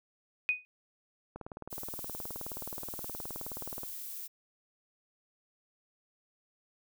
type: tone with exponential decay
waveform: sine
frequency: 2489 Hz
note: D#7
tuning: in tune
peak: -22 dBFS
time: 0.49-0.65 s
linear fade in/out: 0 ms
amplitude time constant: 34 ms
type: click train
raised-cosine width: 1 ms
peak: -28 dBFS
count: 48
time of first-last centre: 1.36-3.834 s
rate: 19 Hz
type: noise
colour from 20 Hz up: violet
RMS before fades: -42 dBFS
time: 1.7-4.28 s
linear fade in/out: 20 ms
effects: none